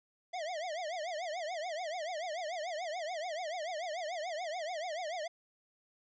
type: tone with vibrato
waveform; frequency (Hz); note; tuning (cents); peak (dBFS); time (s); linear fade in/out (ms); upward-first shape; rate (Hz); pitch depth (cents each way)
square; 667; E5; +20; -37; 0.33-5.28; 10; triangle; 6.9; 230
effects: resampled to 16000 Hz